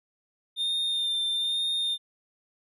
triangle tone with vibrato, 3623 Hz, A7, 50 cents sharp, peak -24 dBFS, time 0.56-1.98 s, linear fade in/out 50 ms, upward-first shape sine, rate 1.1 Hz, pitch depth 21 cents each way, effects none

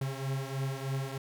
45% pulse beating tone pair, 133.8 / 137 Hz, C3 / C#3, +39 / -20 cents, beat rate 3.2 Hz, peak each -34 / -37 dBFS, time 0.01-1.18 s, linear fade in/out 5 ms, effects none

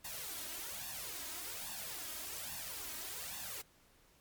white noise with flanger, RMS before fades -44 dBFS, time 0.04-3.62 s, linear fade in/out 10 ms, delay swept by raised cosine 1.1 to 3.2 ms, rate 1.2 Hz, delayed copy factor +0.8, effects pink hiss -67 dBFS RMS until 4.2 s + MP3 96 kbps

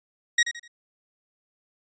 sawtooth tone with echo, 1891 Hz, A#6, 24 cents sharp, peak -13 dBFS, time 0.38-0.43 s, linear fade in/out 5 ms, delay 83 ms, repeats 3, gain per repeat -10 dB, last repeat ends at 0.679 s, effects resampled to 16000 Hz

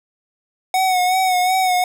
square tone with vibrato, 740 Hz, F#5, in tune, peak -15 dBFS, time 0.74-1.84 s, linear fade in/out 2 ms, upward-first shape sine, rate 2.7 Hz, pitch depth 41 cents each way, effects none

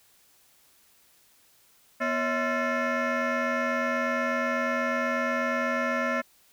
sine tone with frequency modulation, 554.4 Hz, C#5, in tune, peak -22 dBFS, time 2-6.22 s, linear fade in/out 20 ms, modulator 399 Hz, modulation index 3.8, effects tanh soft clip ceiling -23 dBFS + white hiss -61 dBFS RMS until 6.52 s

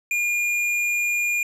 triangle tone with tanh clipping, 2420 Hz, D#7, 49 cents flat, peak -22 dBFS, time 0.11-1.43 s, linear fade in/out 2 ms, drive 16 dB, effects resampled to 32000 Hz

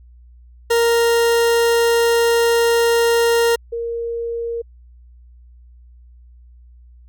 40% pulse / sine tone pair in turn, 466.2 / 466.2 Hz, A#4 / A#4, 0 / 0 cents, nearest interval unison, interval 0 cents, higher neither, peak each -12 / -21 dBFS, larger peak first, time 0.7-3.56 / 3.72-4.62 s, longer first, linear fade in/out 10 ms, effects added 60 Hz sine -42 dBFS peak until 7.08 s

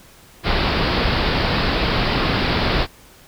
pink low-pass noise, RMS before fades -19 dBFS, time 0.43-2.87 s, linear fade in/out 50 ms, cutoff 5000 Hz, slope 96 dB/octave, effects pink hiss -47 dBFS RMS until 3.27 s

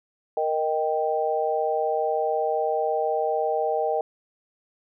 sine chord, Eb major, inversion second, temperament equal, 466.2 / 622.3 / 784 Hz, Bb4 / Eb5 / G5, 0 / 0 / 0 cents, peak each -26 dBFS, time 0.37-4.01 s, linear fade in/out 2 ms, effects none

